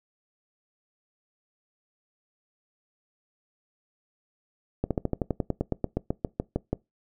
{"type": "slowing click train", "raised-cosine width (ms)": 2, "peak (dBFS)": -12, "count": 18, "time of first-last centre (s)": [4.84, 6.73], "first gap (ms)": 67, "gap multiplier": 1.06, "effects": ["noise-tail reverb RT60 0.2 s tail -22 dB re dry"]}